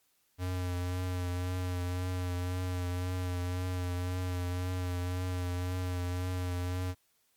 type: tone with vibrato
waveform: square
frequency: 90.2 Hz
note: F#2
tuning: 44 cents flat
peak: -32 dBFS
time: 0.38-6.95 s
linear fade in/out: 50 ms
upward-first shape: triangle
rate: 1.9 Hz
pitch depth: 28 cents each way
effects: white hiss -72 dBFS RMS until 7.36 s + MP3 96 kbps